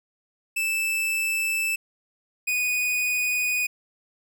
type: tone pair in turn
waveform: 45% pulse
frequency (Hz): 2637 / 2478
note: E7 / D#7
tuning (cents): 0 / -8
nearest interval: minor second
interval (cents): 108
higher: first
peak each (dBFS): -23 / -22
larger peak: second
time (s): 0.56-1.76 / 2.47-3.67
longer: neither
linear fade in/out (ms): 10
effects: none